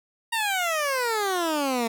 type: exponential sweep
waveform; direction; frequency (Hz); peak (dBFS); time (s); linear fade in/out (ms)
15% pulse; down; 938 to 224.4; -17; 0.32-1.88; 10
effects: none